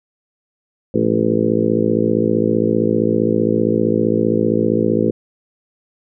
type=harmonic tone with a mistuned harmonic; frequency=55.3 Hz; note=A1; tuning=9 cents sharp; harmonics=2 / 3 / 4 / 5 / 6 / 7 / 8 / 9; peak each=-25 / -25 / -19 / -24 / -20 / -21 / -21 / -22 dBFS; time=0.94-5.11 s; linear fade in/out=5 ms; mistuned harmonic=3; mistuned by=+68 cents; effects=none